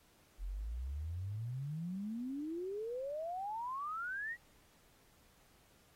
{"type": "exponential sweep", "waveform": "sine", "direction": "up", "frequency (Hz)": [41.54, 1947], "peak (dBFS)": -38, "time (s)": [0.38, 4.37], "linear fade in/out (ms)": 50, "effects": ["pink hiss -68 dBFS RMS until 5.95 s", "AAC 48 kbps"]}